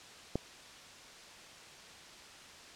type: click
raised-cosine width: 2 ms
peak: -18 dBFS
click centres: 0.356 s
effects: white hiss -52 dBFS RMS until 2.75 s + low-pass 6000 Hz 12 dB/octave